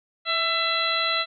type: harmonic tone with a mistuned harmonic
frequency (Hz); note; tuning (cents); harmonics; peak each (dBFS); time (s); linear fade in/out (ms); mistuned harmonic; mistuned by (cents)
669; E5; +25; 1 / 2 / 3 / 4 / 5 / 6; -32 / -27 / -29 / -30 / -31 / -26; 0.25-1.26; 50; 1; -43
effects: none